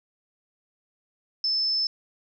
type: tone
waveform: sine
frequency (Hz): 5260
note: E8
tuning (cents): -5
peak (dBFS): -22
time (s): 1.44-1.87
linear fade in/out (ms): 2
effects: none